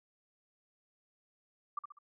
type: tone with echo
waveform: sine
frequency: 1174.7 Hz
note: D6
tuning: in tune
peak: -33 dBFS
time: 1.77-1.79 s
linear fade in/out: 5 ms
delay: 66 ms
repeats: 3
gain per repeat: -7 dB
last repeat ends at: 1.988 s
effects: none